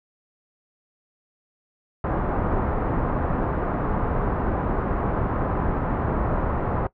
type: low-pass noise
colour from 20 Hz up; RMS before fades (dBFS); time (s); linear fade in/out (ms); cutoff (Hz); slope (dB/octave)
pink; -24; 2.04-6.87; 2; 1300; 24
effects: noise-tail reverb RT60 0.1 s tail -19 dB re dry